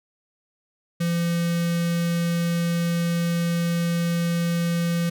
square tone with notch filter, 170.4 Hz, F3, 42 cents flat, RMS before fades -23 dBFS, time 1-5.1 s, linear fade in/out 10 ms, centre 820 Hz, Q 1.2, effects none

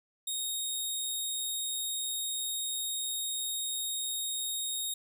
15% pulse tone, 3729 Hz, A#7, in tune, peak -25 dBFS, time 0.27-4.94 s, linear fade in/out 5 ms, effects none

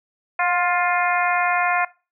harmonic tone with a mistuned harmonic, 351.7 Hz, F4, 12 cents sharp, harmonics 2 / 3 / 4 / 5 / 6 / 7, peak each -22 / -24 / -25 / -26 / -27 / -27 dBFS, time 0.39-1.85 s, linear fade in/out 5 ms, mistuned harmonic 2, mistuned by +23 cents, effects noise-tail reverb RT60 0.3 s tail -20 dB re dry

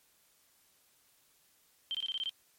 sine tone bursts, 3136 Hz, G7, in tune, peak -32 dBFS, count 7, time 1.91-2.294 s, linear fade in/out 0 ms, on 36 ms, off 22 ms, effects white hiss -68 dBFS RMS until 2.58 s + MP3 64 kbps

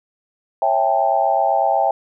sine chord, A dominant seventh, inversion first, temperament just, 550 / 660 / 792 / 880 Hz, C#5 / E5 / G5 / A5, -14 / +2 / +18 / 0 cents, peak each -23 / -19 / -17 / -23 dBFS, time 0.62-1.91 s, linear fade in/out 2 ms, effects none

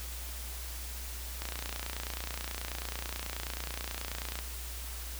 click train, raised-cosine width 0.2 ms, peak -19 dBFS, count 88, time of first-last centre 1.42-4.389 s, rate 29.3 Hz, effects added 60 Hz sine -40 dBFS peak until 5.19 s + white hiss -44 dBFS RMS until 5.19 s

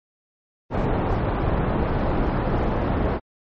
pink low-pass noise, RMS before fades -22 dBFS, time 0.7-3.2 s, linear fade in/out 50 ms, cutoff 970 Hz, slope 12 dB/octave, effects MP3 32 kbps

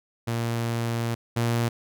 sawtooth tone pair in turn, 116.54 / 117.49 Hz, A#2 / A#2, 0 / +14 cents, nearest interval unison, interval 14 cents, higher second, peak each -21 / -18 dBFS, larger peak second, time 0.27-1.15 / 1.36-1.69 s, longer first, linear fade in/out 10 ms, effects none

